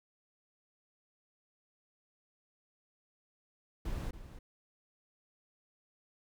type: noise with echo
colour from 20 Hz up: brown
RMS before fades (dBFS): -37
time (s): 3.85-4.11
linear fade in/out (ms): 5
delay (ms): 280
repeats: 1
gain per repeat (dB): -12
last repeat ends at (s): 4.39
effects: none